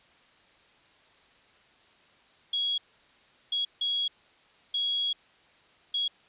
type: tone bursts at uneven times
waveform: sine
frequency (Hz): 3322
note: G#7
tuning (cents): 0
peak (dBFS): -25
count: 5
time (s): 2.53-2.78 / 3.52-3.65 / 3.81-4.08 / 4.74-5.13 / 5.94-6.08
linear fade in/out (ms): 5
effects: white hiss -60 dBFS RMS until 6.28 s + resampled to 8000 Hz